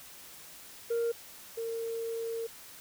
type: tone pair in turn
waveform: sine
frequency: 466.2 / 457.4 Hz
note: A#4 / A#4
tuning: 0 / -33 cents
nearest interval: unison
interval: 33 cents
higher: first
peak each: -25 / -32 dBFS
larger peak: first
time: 0.9-1.12 / 1.57-2.47 s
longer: second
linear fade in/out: 10 ms
effects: tanh soft clip ceiling -26 dBFS + white hiss -50 dBFS RMS until 2.8 s